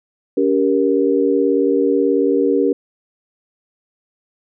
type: chord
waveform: sine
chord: G diminished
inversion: second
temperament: just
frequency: 282.2 / 392 / 470.4 Hz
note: Db4 / G4 / Bb4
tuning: +31 / 0 / +16 cents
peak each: -17 dBFS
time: 0.37-2.73 s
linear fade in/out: 5 ms
effects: none